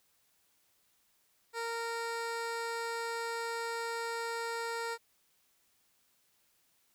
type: tone with low-pass filter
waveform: 15% pulse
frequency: 462.5 Hz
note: A#4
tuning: 14 cents flat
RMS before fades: -37 dBFS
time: 1.53-4.98 s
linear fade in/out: 50 ms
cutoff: 11000 Hz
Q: 0.65
effects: white hiss -72 dBFS RMS until 6.94 s